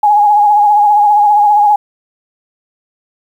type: tone with vibrato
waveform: sine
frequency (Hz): 830.6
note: G#5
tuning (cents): 0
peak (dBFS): -5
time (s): 0.03-1.76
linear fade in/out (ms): 5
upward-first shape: triangle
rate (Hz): 15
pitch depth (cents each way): 49
effects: 7-bit